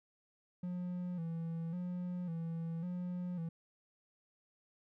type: tone with vibrato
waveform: triangle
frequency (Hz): 171.9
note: F3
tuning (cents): -27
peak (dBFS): -35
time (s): 0.63-3.49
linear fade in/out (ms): 5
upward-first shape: square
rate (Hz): 0.91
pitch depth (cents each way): 68
effects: none